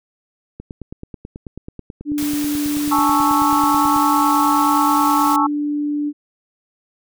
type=click train; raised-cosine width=3 ms; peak=-19 dBFS; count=32; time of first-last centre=0.6-3.962 s; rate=9.22 Hz
type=tone; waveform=sine; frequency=293.7 Hz; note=D4; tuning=in tune; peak=-18 dBFS; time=2.05-6.13 s; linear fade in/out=50 ms
type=noise; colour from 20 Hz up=white; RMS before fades=-29 dBFS; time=2.18-5.36 s; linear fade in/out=0 ms
type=chord; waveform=sine; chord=A major seventh; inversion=third; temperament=equal; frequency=830.6 / 880 / 1108.7 / 1318.5 Hz; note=G#5 / A5 / C#6 / E6; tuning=0 / 0 / 0 / 0 cents; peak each=-22 / -19 / -18 / -21 dBFS; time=2.91-5.47 s; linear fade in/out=10 ms
effects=none